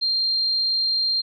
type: tone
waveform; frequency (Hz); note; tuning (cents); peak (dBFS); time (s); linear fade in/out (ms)
sine; 4186; C8; 0; -19; 0.01-1.22; 20
effects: none